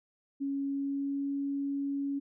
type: tone with pitch glide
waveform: sine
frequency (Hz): 277.2 to 279.5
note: C#4 to C#4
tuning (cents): 0 to +14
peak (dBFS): -30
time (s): 0.4-2.2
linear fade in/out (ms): 20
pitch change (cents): +14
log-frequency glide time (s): 0.66-1.29
effects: none